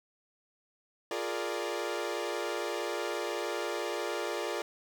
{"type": "chord", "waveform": "sawtooth", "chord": "Bb dominant seventh", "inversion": "second", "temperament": "equal", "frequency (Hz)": [349.2, 415.3, 466.2, 587.3], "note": ["F4", "Ab4", "Bb4", "D5"], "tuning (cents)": [0, 0, 0, 0], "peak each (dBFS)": -34, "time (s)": [1.11, 4.62], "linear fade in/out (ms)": 2, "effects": ["low-pass 8000 Hz 12 dB/octave", "9-bit"]}